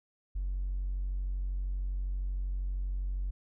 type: tone with hard clipping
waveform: sine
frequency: 46.35 Hz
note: F#1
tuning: 4 cents sharp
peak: -31 dBFS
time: 0.35-3.31 s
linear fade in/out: 10 ms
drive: 1 dB
effects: none